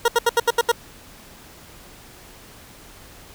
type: tone bursts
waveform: 20% pulse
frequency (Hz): 470.5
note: A#4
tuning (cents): +16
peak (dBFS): -9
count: 7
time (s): 0.05-0.718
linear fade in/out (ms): 5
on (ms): 32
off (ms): 74
effects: pink hiss -45 dBFS RMS until 3.34 s